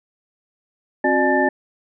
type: tone cluster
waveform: sine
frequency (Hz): 266.3 / 364 / 601 / 850 / 1779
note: C4 / F#4 / D5 / G#5 / A6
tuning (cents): +31 / -28 / +40 / +40 / +19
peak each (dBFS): -21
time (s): 1.04-1.49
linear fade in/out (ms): 5
effects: none